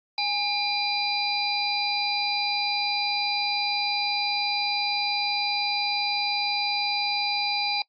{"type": "harmonic tone with a mistuned harmonic", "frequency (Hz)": 800, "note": "G5", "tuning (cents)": 35, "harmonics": [1, 3, 5, 6], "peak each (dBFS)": [-29, -29, -29, -29], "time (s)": [0.18, 7.82], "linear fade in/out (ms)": 2, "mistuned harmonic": 1, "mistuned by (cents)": 55, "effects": ["noise-tail reverb RT60 0.1 s tail -23 dB re dry", "AAC 64 kbps"]}